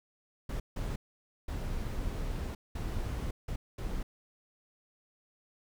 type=noise bursts at uneven times; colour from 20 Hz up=brown; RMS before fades=-35 dBFS; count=6; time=0.49-0.6 / 0.76-0.96 / 1.48-2.55 / 2.75-3.31 / 3.48-3.56 / 3.78-4.03 s; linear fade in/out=5 ms; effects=none